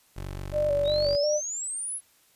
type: tone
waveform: 20% pulse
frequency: 47.52 Hz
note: F#1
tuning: 47 cents sharp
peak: -29 dBFS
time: 0.16-1.16 s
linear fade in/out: 10 ms
type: tone with vibrato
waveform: sine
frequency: 587.3 Hz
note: D5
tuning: in tune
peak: -22 dBFS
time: 0.52-1.41 s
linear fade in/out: 50 ms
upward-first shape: square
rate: 2.8 Hz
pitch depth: 35 cents each way
type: exponential sweep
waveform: sine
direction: up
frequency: 3675 to 10970 Hz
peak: -30 dBFS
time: 0.84-2.01 s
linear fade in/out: 50 ms
effects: white hiss -62 dBFS RMS until 2.35 s + resampled to 32000 Hz

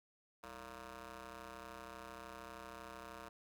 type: ring-modulated tone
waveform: 10% pulse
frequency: 123.47 Hz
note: B2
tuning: in tune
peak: -38 dBFS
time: 0.43-3.29 s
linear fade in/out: 5 ms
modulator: 819 Hz
effects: none

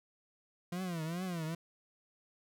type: tone with vibrato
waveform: 40% pulse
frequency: 171.6 Hz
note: F3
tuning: 30 cents flat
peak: -35 dBFS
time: 0.72-1.55 s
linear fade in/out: 5 ms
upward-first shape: triangle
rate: 2.4 Hz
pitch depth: 180 cents each way
effects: none

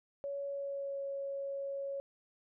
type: tone with pitch glide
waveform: sine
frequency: 561 to 553.6 Hz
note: C#5 to C#5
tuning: +21 to -2 cents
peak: -36 dBFS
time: 0.24-2 s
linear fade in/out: 0 ms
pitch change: -23 cents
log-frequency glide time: 0.45-1.02 s
effects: none

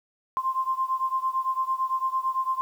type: beating tone pair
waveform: sine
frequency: 1046.5 / 1055.4 Hz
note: C6 / C6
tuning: 0 / +15 cents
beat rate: 8.9 Hz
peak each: -26 / -28 dBFS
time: 0.37-2.61 s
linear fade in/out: 0 ms
effects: 9-bit

